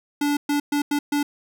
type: tone bursts at uneven times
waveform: square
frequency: 290 Hz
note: D4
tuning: 22 cents flat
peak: -20 dBFS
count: 5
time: 0.21-0.37 / 0.49-0.6 / 0.72-0.82 / 0.91-0.99 / 1.12-1.23 s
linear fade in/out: 5 ms
effects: none